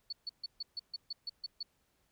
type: tone bursts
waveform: sine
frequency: 4435 Hz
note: C#8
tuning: in tune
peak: -36 dBFS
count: 10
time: 0.1-1.63 s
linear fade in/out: 5 ms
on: 27 ms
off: 140 ms
effects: pink hiss -75 dBFS RMS until 2.11 s